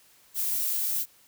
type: noise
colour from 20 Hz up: violet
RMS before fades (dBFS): -28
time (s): 0.34-1.06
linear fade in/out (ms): 50
effects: white hiss -59 dBFS RMS until 1.27 s